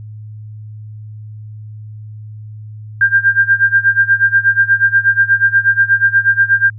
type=tone with tremolo; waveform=sine; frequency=1594 Hz; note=G6; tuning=28 cents sharp; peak=-5 dBFS; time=3.01-6.7 s; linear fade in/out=2 ms; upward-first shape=sine; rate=8.3 Hz; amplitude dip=90%; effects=added 107 Hz sine -28 dBFS peak until 6.78 s